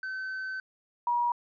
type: tone pair in turn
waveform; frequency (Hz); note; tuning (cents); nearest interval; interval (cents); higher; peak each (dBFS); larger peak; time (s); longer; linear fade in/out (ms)
triangle / sine; 1531 / 958.4; G6 / A#5; -41 / +48; minor sixth; 811; first; -31 / -24; second; 0.03-0.6 / 1.07-1.32; first; 2
effects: resampled to 11025 Hz